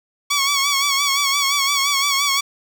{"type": "tone with vibrato", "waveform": "10% pulse", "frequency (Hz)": 1121, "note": "C#6", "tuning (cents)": 19, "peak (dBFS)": -8, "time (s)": [0.3, 2.41], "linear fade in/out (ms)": 10, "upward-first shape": "sine", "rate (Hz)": 5.8, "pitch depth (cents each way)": 53, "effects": []}